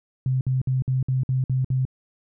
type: tone bursts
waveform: sine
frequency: 130 Hz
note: C3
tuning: 11 cents flat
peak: -19 dBFS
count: 8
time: 0.26-1.852 s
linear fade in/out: 2 ms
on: 150 ms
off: 56 ms
effects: none

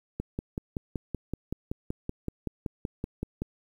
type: click train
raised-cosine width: 3 ms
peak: -18 dBFS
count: 18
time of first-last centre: 0.2-3.42 s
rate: 5.28 Hz
effects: 9-bit

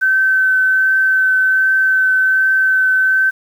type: tone with vibrato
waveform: sine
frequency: 1533 Hz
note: G6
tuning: 39 cents flat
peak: -10 dBFS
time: 0.01-3.31 s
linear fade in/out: 20 ms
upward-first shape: triangle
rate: 1.3 Hz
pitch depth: 12 cents each way
effects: 7-bit

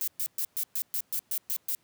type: noise bursts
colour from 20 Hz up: violet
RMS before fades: -30 dBFS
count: 10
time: 0.01-1.75 s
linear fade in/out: 0 ms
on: 66 ms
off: 120 ms
effects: pink hiss -68 dBFS RMS until 1.83 s + high-pass 100 Hz 12 dB/octave

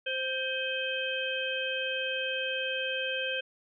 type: harmonic tone with a mistuned harmonic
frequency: 523.3 Hz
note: C5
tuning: in tune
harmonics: 1 / 3 / 5 / 6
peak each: -35 / -35 / -35 / -35 dBFS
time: 0.06-3.41 s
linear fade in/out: 10 ms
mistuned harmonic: 5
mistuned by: -47 cents
effects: none

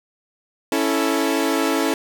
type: chord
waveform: sawtooth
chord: A major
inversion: first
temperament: equal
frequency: 277.2 / 329.6 / 440 Hz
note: C#4 / E4 / A4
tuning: 0 / 0 / 0 cents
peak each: -18 / -18 / -20 dBFS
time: 0.72-1.94 s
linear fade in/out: 2 ms
effects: none

